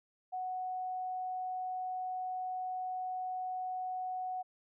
sine tone, 740 Hz, F#5, in tune, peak -35 dBFS, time 0.32-4.43 s, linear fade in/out 20 ms, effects none

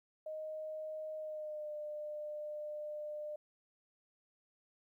sine tone with pitch glide, 622.3 to 600.8 Hz, D#5 to D5, 0 to +39 cents, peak -40 dBFS, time 0.26-3.36 s, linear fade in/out 5 ms, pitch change -61 cents, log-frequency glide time 1.17-1.71 s, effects 13-bit

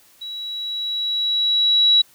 sine tone with level ramp, 3900 Hz, B7, 23 cents flat, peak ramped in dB -29 to -10 dBFS, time 0.21-2.02 s, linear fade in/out 10 ms, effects white hiss -53 dBFS RMS until 2.14 s

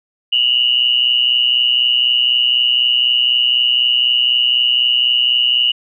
sine tone pair together, 2836 / 2960 Hz, F7 / F#7, +26 / 0 cents, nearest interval minor second, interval 74 cents, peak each -14 dBFS, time 0.32-5.72 s, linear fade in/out 10 ms, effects none

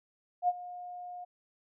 sine tone with ADSR envelope, 715 Hz, F5, 41 cents sharp, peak -22 dBFS, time 0.42-1.25 s, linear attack 63 ms, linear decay 38 ms, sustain -18 dB, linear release 14 ms, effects none

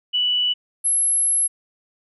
sine tone pair in turn, 2960 / 11053 Hz, F#7 / F9, 0 / -19 cents, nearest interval octave + major seventh, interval 2281 cents, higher second, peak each -17 / -16 dBFS, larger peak second, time 0.13-0.54 / 0.84-1.48 s, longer second, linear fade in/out 20 ms, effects none

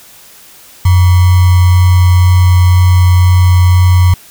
sine tone with sample-and-hold, 90.2 Hz, F#2, 44 cents flat, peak -3 dBFS, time 0.85-4.14 s, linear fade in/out 5 ms, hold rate 1050 Hz, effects white hiss -38 dBFS RMS until 4.3 s

